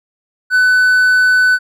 triangle tone, 1500 Hz, F#6, 23 cents sharp, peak -6 dBFS, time 0.5-1.59 s, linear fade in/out 50 ms, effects none

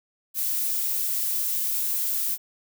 violet noise, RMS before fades -26 dBFS, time 0.34-2.38 s, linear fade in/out 50 ms, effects none

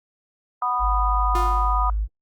sine chord, B major, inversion second, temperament just, 740.8 / 987.8 / 1234.7 Hz, F#5 / B5 / D#6, +2 / 0 / -14 cents, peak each -28 / -24 / -23 dBFS, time 0.62-1.9 s, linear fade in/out 2 ms
sine tone, 52.2 Hz, G#1, 10 cents sharp, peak -20 dBFS, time 0.79-2.08 s, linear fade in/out 50 ms
sawtooth tone with exponential decay, 353.5 Hz, F4, 21 cents sharp, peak -21 dBFS, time 1.35-1.91 s, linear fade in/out 2 ms, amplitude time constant 120 ms
effects Opus 48 kbps

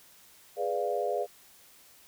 sine chord, G# diminished seventh, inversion none, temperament equal, 415.3 / 493.9 / 587.3 / 698.5 Hz, G#4 / B4 / D5 / F5, 0 / 0 / 0 / 0 cents, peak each -33 dBFS, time 0.56-1.27 s, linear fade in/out 50 ms, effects white hiss -57 dBFS RMS until 2.07 s

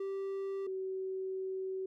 triangle / sine tone pair in turn, 390 / 379.1 Hz, G4 / F#4, -9 / +42 cents, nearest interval unison, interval 49 cents, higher first, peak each -33 / -35 dBFS, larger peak first, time 0-0.67 / 0.67-1.86 s, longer second, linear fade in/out 5 ms, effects none

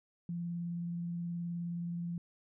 sine tone with vibrato, 171.8 Hz, F3, 28 cents flat, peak -35 dBFS, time 0.29-2.18 s, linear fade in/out 2 ms, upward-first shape square, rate 19 Hz, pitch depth 11 cents each way, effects none

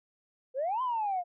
sine exponential two-way sweep, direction up then down, 493.9 to 1046.5 to 690 Hz, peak -27 dBFS, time 0.54-1.24 s, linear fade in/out 50 ms, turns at 0.82 s, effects tanh soft clip ceiling -24 dBFS

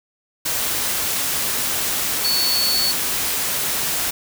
sine tone in noise, 4435 Hz, C#8, in tune, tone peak -18 dBFS, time 2.24-2.92 s, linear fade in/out 10 ms, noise white, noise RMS -22 dBFS, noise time 0.45-4.11 s, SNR +1 dB, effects none

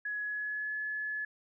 sine tone with pitch glide, 1683 to 1711.4 Hz, G#6 to A6, +23 to -48 cents, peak -33 dBFS, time 0.05-1.25 s, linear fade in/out 5 ms, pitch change +29 cents, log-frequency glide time 0.21-0.74 s, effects none

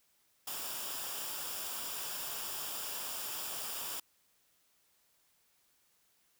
white noise with comb filter, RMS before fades -40 dBFS, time 0.47-4 s, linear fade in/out 5 ms, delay 0.48 ms, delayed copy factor -0.55, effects white hiss -72 dBFS RMS until 6.39 s

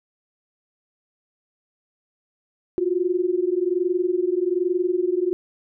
sine tone pair together, 348.8 / 370 Hz, F4 / F#4, -2 / 0 cents, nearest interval minor second, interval 102 cents, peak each -22 dBFS, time 2.78-5.33 s, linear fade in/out 0 ms, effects none

